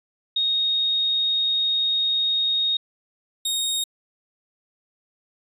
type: tone pair in turn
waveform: sine / sawtooth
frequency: 3729 / 3729 Hz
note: A#7 / A#7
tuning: 0 / 0 cents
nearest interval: unison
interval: 0 cents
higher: neither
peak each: -19 dBFS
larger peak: neither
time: 0.36-2.77 / 3.45-3.84 s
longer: first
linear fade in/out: 5 ms
effects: resampled to 32000 Hz